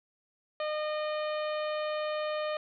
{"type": "harmonic tone with a mistuned harmonic", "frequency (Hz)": 609, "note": "D#5", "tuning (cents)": -37, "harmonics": [1, 2, 3, 4, 5, 6, 7], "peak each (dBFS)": [-31, -38, -43, -45, -46, -51, -50], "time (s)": [0.6, 2.57], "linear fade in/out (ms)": 2, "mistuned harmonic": 3, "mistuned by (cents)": 16, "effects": []}